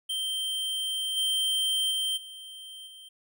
square tone with level steps, 3136 Hz, G7, in tune, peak -29 / -25 / -27 / -42 / -46 dBFS, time 0.09-3.09 s, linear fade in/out 10 ms, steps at 1.16 / 1.9 / 2.16 / 2.86 s, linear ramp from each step 20 ms, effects none

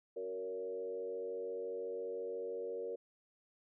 sine tone with frequency modulation, 466.2 Hz, A#4, in tune, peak -38 dBFS, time 0.16-2.96 s, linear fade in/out 10 ms, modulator 94.2 Hz, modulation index 0.89, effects none

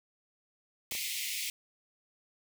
pink high-pass noise, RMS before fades -36 dBFS, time 0.91-1.5 s, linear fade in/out 2 ms, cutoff 2000 Hz, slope 96 dB/octave
clicks, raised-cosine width 1 ms, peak -31 / -35 dBFS, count 2, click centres 0.921 / 0.951 s
effects none

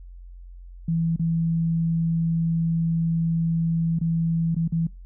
sine tone with dropouts, 165.2 Hz, E3, 4 cents sharp, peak -20 dBFS, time 0.88-4.87 s, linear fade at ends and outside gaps 5 ms, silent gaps 1.162-1.194 / 3.989-4.012 / 4.547-4.564 / 4.678-4.722 s, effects noise-tail reverb RT60 0.3 s tail -25 dB re dry + added 44 Hz sine -39 dBFS peak until 5.05 s

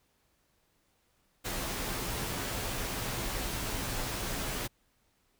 pink noise with comb filter, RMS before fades -35 dBFS, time 1.44-4.68 s, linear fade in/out 20 ms, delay 13 ms, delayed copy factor -0.55, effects pink hiss -72 dBFS RMS until 5.39 s

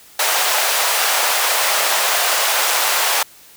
pink high-pass noise, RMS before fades -17 dBFS, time 0.19-3.23 s, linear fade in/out 5 ms, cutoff 620 Hz, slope 24 dB/octave, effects white hiss -45 dBFS RMS until 3.56 s

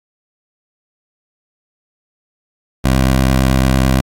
15% pulse tone with vibrato, 65.41 Hz, C2, in tune, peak -4 dBFS, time 2.84-4.01 s, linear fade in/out 10 ms, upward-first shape triangle, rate 9 Hz, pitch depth 28 cents each way, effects AAC 64 kbps

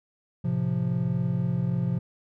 triangle chord, F major, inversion first, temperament equal, 110 / 130.81 / 174.61 Hz, A2 / C3 / F3, 0 / 0 / 0 cents, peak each -30 / -25 / -25 dBFS, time 0.44-1.99 s, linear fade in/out 10 ms, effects none

